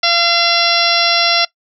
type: harmonic tone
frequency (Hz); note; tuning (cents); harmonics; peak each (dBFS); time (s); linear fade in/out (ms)
685; F5; -34; 1 / 2 / 3 / 4 / 5 / 6 / 7 / 8; -19 / -19 / -19 / -19 / -19 / -19 / -19 / -19; 0.03-1.45; 5
effects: noise-tail reverb RT60 0.1 s tail -21 dB re dry